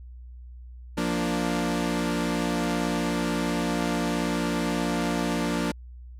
sawtooth chord, Bb major, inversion second, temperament equal, 174.61 / 233.1 / 293.7 Hz, F3 / Bb3 / D4, 0 / 0 / 0 cents, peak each -25 dBFS, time 0.97-5.72 s, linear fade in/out 10 ms, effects added 61 Hz sine -40 dBFS peak until 6.19 s + low-pass 11000 Hz 12 dB/octave

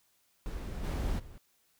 brown noise with level steps, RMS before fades -38 / -32 / -49 dBFS, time 0.46-1.38 s, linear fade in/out 0 ms, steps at 0.83 / 1.18 s, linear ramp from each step 20 ms, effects white hiss -71 dBFS RMS until 1.79 s

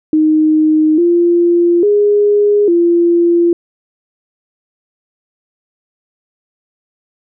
sine tone with pitch steps, 310.5 / 345.4 / 412.6 / 343 Hz, D#4 / F4 / G#4 / F4, -3 / -19 / -11 / -31 cents, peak -7 dBFS, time 0.13-3.53 s, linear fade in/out 2 ms, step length 850 ms, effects none

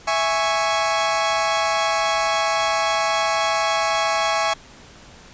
sawtooth chord, C# minor, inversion first, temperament equal, 659.3 / 830.6 / 1108.7 Hz, E5 / G#5 / C#6, 0 / 0 / 0 cents, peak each -19 dBFS, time 0.07-4.54 s, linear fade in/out 10 ms, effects pink hiss -45 dBFS RMS until 5.33 s + resampled to 16000 Hz

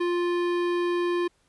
sine tone with hard clipping, 350 Hz, F4, 4 cents sharp, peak -25 dBFS, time 0-1.28 s, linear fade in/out 10 ms, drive 16 dB, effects pink hiss -67 dBFS RMS until 1.48 s + resampled to 24000 Hz

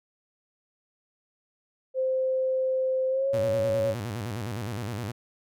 sine tone with pitch glide, 521 to 555.2 Hz, C5 to C#5, -7 to +3 cents, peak -23 dBFS, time 1.94-3.95 s, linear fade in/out 50 ms, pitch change +110 cents, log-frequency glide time 3.09-3.35 s
sawtooth tone with vibrato, 110 Hz, A2, in tune, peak -27 dBFS, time 3.33-5.12 s, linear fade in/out 10 ms, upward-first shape square, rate 9.7 Hz, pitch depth 160 cents each way
effects none

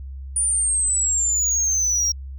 sine exponential sweep, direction down, 9460 to 5588 Hz, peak -15 dBFS, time 0.36-2.12 s, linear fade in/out 5 ms, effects tanh soft clip ceiling -17 dBFS + added 67 Hz sine -31 dBFS peak until 2.38 s

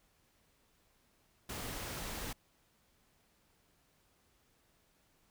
pink noise, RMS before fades -42 dBFS, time 1.49-2.33 s, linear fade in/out 5 ms, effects pink hiss -72 dBFS RMS until 5.3 s

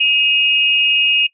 sine tone pair together, 2536 / 2847 Hz, D#7 / F7, +32 / +33 cents, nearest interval major second, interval 201 cents, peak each -14 dBFS, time 0-1.27 s, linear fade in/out 10 ms, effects noise-tail reverb RT60 0.1 s tail -18 dB re dry

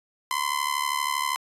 sawtooth tone with amplitude modulation, 1026 Hz, C6, 34 cents flat, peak -17 dBFS, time 0.31-1.36 s, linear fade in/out 0 ms, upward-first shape sine, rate 72.6 Hz, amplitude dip 85%, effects resampled to 32000 Hz

